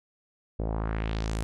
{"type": "tone with low-pass filter sweep", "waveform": "sawtooth", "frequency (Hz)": 54.5, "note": "A1", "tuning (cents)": -16, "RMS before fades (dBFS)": -30, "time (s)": [0.59, 1.43], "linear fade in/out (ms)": 0, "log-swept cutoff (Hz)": [500, 11000], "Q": 1.8, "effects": []}